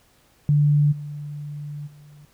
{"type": "tone with level steps", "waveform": "sine", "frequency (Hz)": 146.83, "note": "D3", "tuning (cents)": 0, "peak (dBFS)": [-14, -30, -44], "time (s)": [0.49, 2.25], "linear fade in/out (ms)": 0, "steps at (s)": [0.91, 1.86], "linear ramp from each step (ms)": 20, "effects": ["pink hiss -59 dBFS RMS until 2.33 s"]}